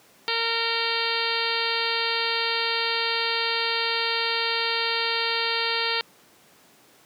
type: harmonic tone with a mistuned harmonic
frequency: 460 Hz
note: A#4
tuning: 23 cents flat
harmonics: 1 / 2 / 3 / 4 / 5 / 6 / 7 / 8 / 9 / 10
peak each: -32 / -32 / -32 / -32 / -32 / -32 / -32 / -32 / -32 / -32 dBFS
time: 0.28-6.01 s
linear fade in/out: 0 ms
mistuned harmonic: 7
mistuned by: -31 cents
effects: pink hiss -55 dBFS RMS until 7.05 s + high-pass 200 Hz 12 dB/octave

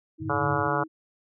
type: tone with tremolo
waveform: sine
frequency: 317.3 Hz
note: D#4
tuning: 34 cents sharp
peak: -31 dBFS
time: 0.18-0.88 s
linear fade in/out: 50 ms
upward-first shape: sine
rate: 13 Hz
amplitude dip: 30%
type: chord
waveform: sine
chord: G suspended second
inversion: none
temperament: just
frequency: 98 / 110.25 / 147 Hz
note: G2 / A2 / D3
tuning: 0 / +4 / +2 cents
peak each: -36 dBFS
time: 0.2-0.69 s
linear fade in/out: 20 ms
type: harmonic tone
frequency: 143.2 Hz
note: D3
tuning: 43 cents flat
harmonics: 1 / 3 / 4 / 5 / 6 / 7 / 8 / 9 / 10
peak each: -32 / -32 / -32 / -32 / -32 / -32 / -32 / -32 / -32 dBFS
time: 0.29-0.84 s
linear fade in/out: 10 ms
effects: none

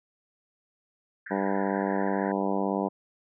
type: band-pass noise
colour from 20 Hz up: pink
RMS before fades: -41 dBFS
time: 1.26-2.32 s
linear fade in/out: 5 ms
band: 1500 to 1900 Hz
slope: 96 dB/octave
type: harmonic tone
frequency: 98 Hz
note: G2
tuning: in tune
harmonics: 2 / 3 / 4 / 5 / 6 / 7 / 8 / 9 / 10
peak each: -30 / -32 / -33 / -34 / -35 / -35 / -36 / -37 / -37 dBFS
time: 1.3-2.89 s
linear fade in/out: 20 ms
effects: none

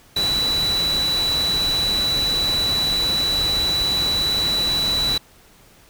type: tone in noise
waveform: sine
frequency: 3951 Hz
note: B7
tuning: in tune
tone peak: -18 dBFS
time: 0.16-5.18 s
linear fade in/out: 5 ms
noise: pink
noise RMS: -28 dBFS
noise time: 0.16-5.18 s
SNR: +7 dB
effects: pink hiss -51 dBFS RMS until 5.89 s

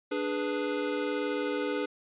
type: chord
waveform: square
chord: G# diminished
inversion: second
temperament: equal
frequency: 293.7 / 415.3 / 493.9 Hz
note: D4 / G#4 / B4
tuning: 0 / 0 / 0 cents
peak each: -34 dBFS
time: 0.11-1.86 s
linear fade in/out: 10 ms
effects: resampled to 8000 Hz

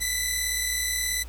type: tone pair together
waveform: 10% pulse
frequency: 1975.5 / 2014 Hz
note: B6 / B6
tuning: 0 / +33 cents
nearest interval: unison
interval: 33 cents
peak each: -19 dBFS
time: 0-1.24 s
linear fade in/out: 20 ms
effects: added 60 Hz sine -38 dBFS peak until 1.28 s + pink hiss -50 dBFS RMS until 1.28 s

